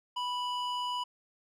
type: tone with band-pass filter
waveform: square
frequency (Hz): 986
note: B5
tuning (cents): -3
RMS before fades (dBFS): -34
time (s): 0.16-1.04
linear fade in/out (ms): 10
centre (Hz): 2000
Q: 2.7
effects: none